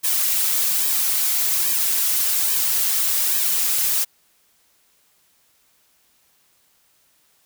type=noise with flanger; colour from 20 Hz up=blue; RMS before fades=-20 dBFS; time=0.03-4.05 s; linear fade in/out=20 ms; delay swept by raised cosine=1.4 to 5.1 ms; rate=1.2 Hz; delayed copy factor=-0.8; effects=white hiss -61 dBFS RMS until 7.45 s